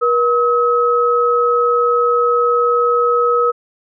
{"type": "tone pair together", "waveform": "sine", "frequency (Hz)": [479.7, 1280.6], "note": ["A#4", "D#6"], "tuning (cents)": [50, 49], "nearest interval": "octave + perfect fourth", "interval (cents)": 1699, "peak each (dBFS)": -14, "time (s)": [0.01, 3.52], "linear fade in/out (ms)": 20, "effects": []}